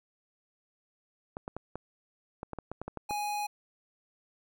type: clicks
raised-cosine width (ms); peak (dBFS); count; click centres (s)
1; -23; 12; 1.369 / 1.479 / 1.566 / 1.756 / 2.431 / 2.533 / 2.587 / 2.716 / 2.816 / 2.88 / 2.973 / 3.109
type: tone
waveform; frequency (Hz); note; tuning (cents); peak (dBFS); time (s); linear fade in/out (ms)
square; 830.6; G#5; 0; -32; 3.09-3.47; 10
effects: none